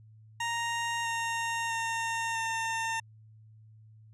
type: tone with pitch steps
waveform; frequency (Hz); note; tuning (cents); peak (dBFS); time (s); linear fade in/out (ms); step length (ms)
20% pulse; 932.3 / 923.2 / 914.2 / 905.2; A#5 / A#5 / A#5 / A5; 0 / -17 / -34 / +49; -25; 0.4-3; 5; 650
effects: added 109 Hz sine -52 dBFS peak until 4.13 s + resampled to 24000 Hz